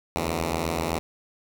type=beating tone pair; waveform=5% pulse; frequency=75.3 / 83.1 Hz; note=D2 / E2; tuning=+44 / +15 cents; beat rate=7.8 Hz; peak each=-20 / -15 dBFS; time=0.16-0.99 s; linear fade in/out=0 ms; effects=none